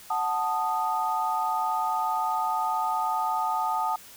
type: chord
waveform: sine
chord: D# diminished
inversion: first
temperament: equal with one note detuned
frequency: 740 / 880 / 1238.1 Hz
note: F#5 / A5 / D#6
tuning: 0 / 0 / -9 cents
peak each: -30 / -27 / -29 dBFS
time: 0.1-3.96 s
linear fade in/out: 5 ms
effects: white hiss -48 dBFS RMS until 4.16 s